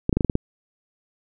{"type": "clicks", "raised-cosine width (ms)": 3, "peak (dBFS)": -6, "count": 7, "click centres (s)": [0.094, 0.128, 0.17, 0.208, 0.247, 0.298, 0.354], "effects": []}